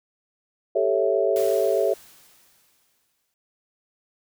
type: chord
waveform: sine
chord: A dominant seventh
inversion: third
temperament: equal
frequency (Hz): 392 / 440 / 554.4 / 659.3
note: G4 / A4 / C#5 / E5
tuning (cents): 0 / 0 / 0 / 0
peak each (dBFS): -24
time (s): 0.75-1.94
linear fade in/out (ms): 10
type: noise with exponential decay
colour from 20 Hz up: white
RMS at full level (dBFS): -36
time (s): 1.36-3.34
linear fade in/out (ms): 1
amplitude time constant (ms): 430
effects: none